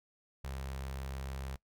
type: tone with notch filter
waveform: sawtooth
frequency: 66.7 Hz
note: C2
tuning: 34 cents sharp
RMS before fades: -41 dBFS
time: 0.44-1.56 s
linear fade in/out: 5 ms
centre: 280 Hz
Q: 1.1
effects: noise-tail reverb RT60 0.1 s tail -21 dB re dry